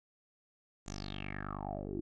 10% pulse tone with low-pass filter sweep, 49.54 Hz, G1, 19 cents sharp, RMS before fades -41 dBFS, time 0.86-2.01 s, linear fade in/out 10 ms, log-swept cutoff 7200 to 320 Hz, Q 7.8, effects none

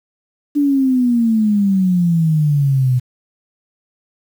sine exponential sweep, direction down, 293.7 to 123.7 Hz, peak -11 dBFS, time 0.55-3 s, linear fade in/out 20 ms, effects 7-bit

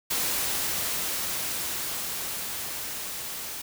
white noise with level ramp, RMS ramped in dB -27 to -36 dBFS, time 0.1-3.62 s, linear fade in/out 10 ms, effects none

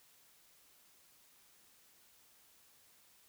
silence, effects white hiss -66 dBFS RMS until 3.28 s

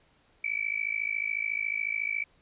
sine tone with amplitude modulation, 2302 Hz, D7, 35 cents flat, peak -24 dBFS, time 0.44-2.24 s, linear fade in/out 5 ms, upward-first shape sine, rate 54 Hz, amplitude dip 95%, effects pink hiss -65 dBFS RMS until 2.41 s + resampled to 8000 Hz

